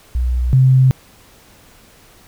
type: tone pair in turn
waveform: sine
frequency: 61.74 / 130.56 Hz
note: B1 / C3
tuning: 0 / -3 cents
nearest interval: octave + minor second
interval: 1297 cents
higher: second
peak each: -14 / -7 dBFS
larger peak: second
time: 0.15-0.53 / 0.53-0.91 s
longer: neither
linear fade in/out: 0 ms
effects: pink hiss -47 dBFS RMS until 2.27 s